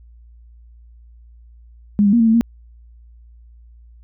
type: tone with pitch steps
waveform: sine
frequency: 205.7 / 200.6 / 236.1 / 227 / 223 / 232.5 Hz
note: G#3 / G3 / A#3 / A#3 / A3 / A#3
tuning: -16 / +40 / +22 / -46 / +23 / -4 cents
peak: -10 dBFS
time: 1.99-2.41 s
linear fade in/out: 0 ms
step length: 70 ms
effects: added 58 Hz sine -42 dBFS peak until 4.03 s